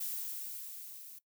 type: noise with level ramp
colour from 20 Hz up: violet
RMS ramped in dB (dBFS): -37 to -51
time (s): 0-1.19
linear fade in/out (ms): 10
effects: noise-tail reverb RT60 0.1 s tail -18 dB re dry